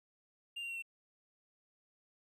triangle tone with pitch steps, 2797 / 2766 / 2736 / 2706 Hz, F7 / F7 / F7 / E7, +2 / -17 / -36 / +45 cents, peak -38 dBFS, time 0.56-0.824 s, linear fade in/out 10 ms, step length 66 ms, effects none

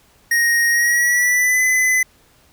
square tone with pitch glide, 1871 to 2017 Hz, A#6 to B6, +6 to +36 cents, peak -14 dBFS, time 0.31-2.03 s, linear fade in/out 5 ms, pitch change +130 cents, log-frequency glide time 0.7-1.62 s, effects pink hiss -54 dBFS RMS until 2.52 s

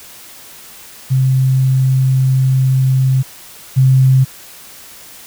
sine tone pair in turn, 131.5 / 131.5 Hz, C3 / C3, +9 / +9 cents, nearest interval unison, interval 0 cents, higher neither, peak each -9 / -6 dBFS, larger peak second, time 1.1-3.23 / 3.76-4.25 s, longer first, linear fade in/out 20 ms, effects white hiss -37 dBFS RMS until 5.26 s

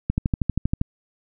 click train, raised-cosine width 5 ms, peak -8 dBFS, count 10, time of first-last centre 0.1-0.814 s, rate 12.6 Hz, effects none

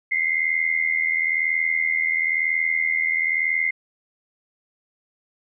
sine tone pair together, 2050 / 2131 Hz, C7 / C7, -36 / +31 cents, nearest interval minor second, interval 67 cents, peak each -22 dBFS, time 0.11-3.71 s, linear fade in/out 10 ms, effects none

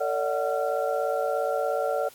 sine tone cluster, 452 / 572 / 629 / 740 / 1372 Hz, A4 / D5 / D#5 / F#5 / F6, +47 / -46 / +19 / 0 / -31 cents, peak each -30 / -27 / -33 / -30 / -35 dBFS, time 0-2.09 s, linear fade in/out 10 ms, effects white hiss -52 dBFS RMS until 2.14 s + AAC 64 kbps

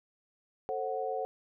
sine chord, F# diminished, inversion first, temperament just, 444 / 532.8 / 740 Hz, A4 / C5 / F#5, +16 / +31 / 0 cents, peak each -36 / -36 / -35 dBFS, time 0.69-1.25 s, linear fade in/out 0 ms, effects none

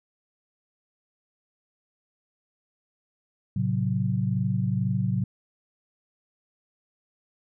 sine chord, F# diminished, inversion first, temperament just, 111 / 133.2 / 185 Hz, A2 / C3 / F#3, +16 / +31 / 0 cents, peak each -27 dBFS, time 3.56-5.24 s, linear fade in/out 5 ms, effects none

